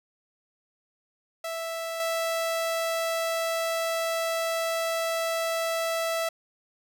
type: tone with level steps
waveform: sawtooth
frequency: 659.3 Hz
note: E5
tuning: in tune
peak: -27 / -22 dBFS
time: 1.44-6.29 s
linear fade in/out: 5 ms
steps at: 2 s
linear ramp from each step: 2 ms
effects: none